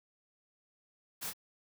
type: noise with echo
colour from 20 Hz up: white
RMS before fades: -40 dBFS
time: 1.21-1.31 s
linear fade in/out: 20 ms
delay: 25 ms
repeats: 1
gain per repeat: -3 dB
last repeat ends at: 1.335 s
effects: none